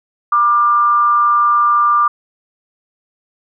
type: tone with frequency modulation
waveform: sine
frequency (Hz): 1189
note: D6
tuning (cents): +21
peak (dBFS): -9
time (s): 0.32-2.08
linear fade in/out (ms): 5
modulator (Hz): 224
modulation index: 0.34
effects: none